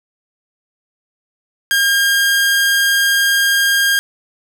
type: tone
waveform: sawtooth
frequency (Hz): 1613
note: G6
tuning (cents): +49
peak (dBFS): -8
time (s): 1.71-3.99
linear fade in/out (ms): 0
effects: none